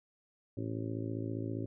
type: harmonic tone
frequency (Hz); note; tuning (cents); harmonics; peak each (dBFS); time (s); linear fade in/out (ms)
55; A1; 0; 2 / 3 / 4 / 5 / 6 / 7 / 8 / 9 / 10; -38 / -47 / -48 / -40 / -43 / -44 / -54 / -56 / -50; 0.57-1.66; 5
effects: none